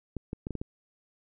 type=clicks; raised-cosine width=3 ms; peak=-21 dBFS; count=6; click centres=0.167 / 0.331 / 0.469 / 0.507 / 0.553 / 0.615 s; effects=none